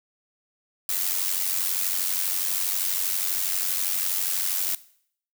blue noise with amplitude modulation, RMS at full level -23 dBFS, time 0.89-4.75 s, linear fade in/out 2 ms, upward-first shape sine, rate 92.4 Hz, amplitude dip 65%, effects noise-tail reverb RT60 0.6 s tail -18 dB re dry

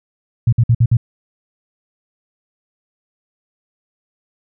sine tone bursts, 117.2 Hz, A#2, 10 cents sharp, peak -8 dBFS, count 5, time 0.47-0.97 s, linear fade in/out 5 ms, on 56 ms, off 55 ms, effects none

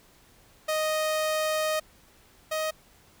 sawtooth tone pair in turn, 622.3 / 626.6 Hz, D#5 / D#5, 0 / +12 cents, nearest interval unison, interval 12 cents, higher second, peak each -21 / -23 dBFS, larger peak first, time 0.68-1.8 / 2.51-2.71 s, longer first, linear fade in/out 10 ms, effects pink hiss -58 dBFS RMS until 3.2 s

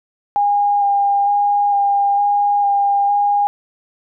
sine tone with vibrato, 810 Hz, G#5, 43 cents flat, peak -12 dBFS, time 0.36-3.47 s, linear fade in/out 0 ms, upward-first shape square, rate 1.1 Hz, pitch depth 12 cents each way, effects none

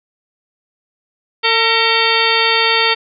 harmonic tone with a mistuned harmonic, 452 Hz, A4, 47 cents sharp, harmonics 1 / 2 / 3 / 4 / 5 / 6 / 7 / 8 / 10, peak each -20 / -20 / -20 / -20 / -20 / -20 / -20 / -20 / -20 dBFS, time 1.43-2.95 s, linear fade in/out 20 ms, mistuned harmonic 4, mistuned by +63 cents, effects none

